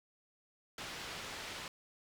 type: low-pass noise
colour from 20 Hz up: white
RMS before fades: -45 dBFS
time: 0.78-1.68 s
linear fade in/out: 2 ms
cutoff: 3900 Hz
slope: 12 dB/octave
effects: none